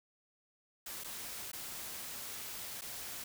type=noise with dropouts; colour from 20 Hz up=white; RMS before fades=-44 dBFS; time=0.86-3.24 s; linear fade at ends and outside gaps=5 ms; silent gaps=1.038-1.043 / 1.517-1.531 / 2.811-2.818 s; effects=none